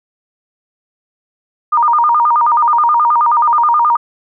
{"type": "tone with vibrato", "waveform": "sine", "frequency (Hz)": 1069, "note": "C6", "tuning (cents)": 37, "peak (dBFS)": -8, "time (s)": [1.72, 3.97], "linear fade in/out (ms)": 10, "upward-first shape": "square", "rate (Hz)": 9.4, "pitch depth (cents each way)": 220, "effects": []}